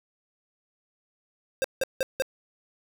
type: tone bursts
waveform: square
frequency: 529 Hz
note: C5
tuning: 19 cents sharp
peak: -23 dBFS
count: 4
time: 1.62-2.222 s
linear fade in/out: 0 ms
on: 23 ms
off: 170 ms
effects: none